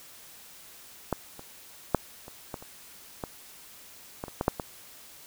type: clicks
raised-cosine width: 1 ms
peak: -12 / -28 / -6 / -29 / -20 / -30 / -18 / -19 / -26 / -13 / -7 / -17 dBFS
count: 12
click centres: 1.127 / 1.394 / 1.947 / 2.281 / 2.542 / 2.625 / 3.238 / 4.239 / 4.282 / 4.411 / 4.481 / 4.598 s
effects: white hiss -50 dBFS RMS until 5.26 s